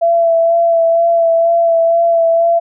sine tone with vibrato, 670 Hz, E5, 28 cents sharp, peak -8 dBFS, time 0.01-2.6 s, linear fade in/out 20 ms, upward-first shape sine, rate 2.1 Hz, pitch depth 20 cents each way, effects none

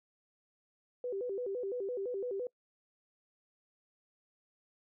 sine tone with vibrato, 440 Hz, A4, in tune, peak -34 dBFS, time 1.04-2.47 s, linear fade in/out 2 ms, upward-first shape square, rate 5.9 Hz, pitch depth 200 cents each way, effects noise-tail reverb RT60 0.1 s tail -24 dB re dry

